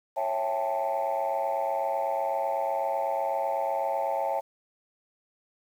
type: chord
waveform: sine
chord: A dominant seventh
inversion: first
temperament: just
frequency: 550 / 660 / 792 / 880 Hz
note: C#5 / E5 / G5 / A5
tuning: -14 / +2 / +18 / 0 cents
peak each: -30 dBFS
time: 0.16-4.41 s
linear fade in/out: 20 ms
effects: tanh soft clip ceiling -20 dBFS + 9-bit